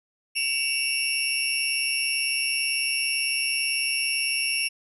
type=tone cluster; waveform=sine; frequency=2272 / 2673 / 2811 / 5460 / 11200 Hz; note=C#7 / E7 / F7 / F8 / F9; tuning=+42 / +23 / +11 / -40 / +4 cents; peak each=-36 / -27 / -30 / -29 / -31 dBFS; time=0.35-4.69 s; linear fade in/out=20 ms; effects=none